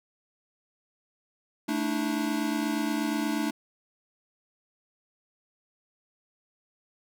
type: chord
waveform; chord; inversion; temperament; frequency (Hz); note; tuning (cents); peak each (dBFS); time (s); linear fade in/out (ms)
square; A suspended fourth; none; equal with one note detuned; 220 / 293.7 / 322.1; A3 / D4 / E4; 0 / 0 / -40; -32 / -30 / -34; 1.68-3.51; 10
effects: none